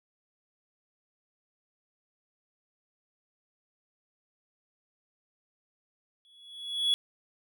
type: tone with exponential growth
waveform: triangle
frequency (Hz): 3376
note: G#7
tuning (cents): +28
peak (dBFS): -19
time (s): 6.25-6.94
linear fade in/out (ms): 0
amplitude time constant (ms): 150
effects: none